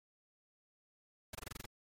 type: noise bursts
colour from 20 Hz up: pink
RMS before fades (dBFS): -44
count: 8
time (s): 1.33-1.658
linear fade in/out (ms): 5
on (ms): 20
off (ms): 24
effects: MP3 64 kbps